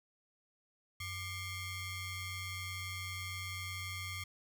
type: ring-modulated tone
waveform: sawtooth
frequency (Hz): 1103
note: C#6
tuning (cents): -9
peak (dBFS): -33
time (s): 1-4.24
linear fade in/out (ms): 5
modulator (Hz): 1010
effects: none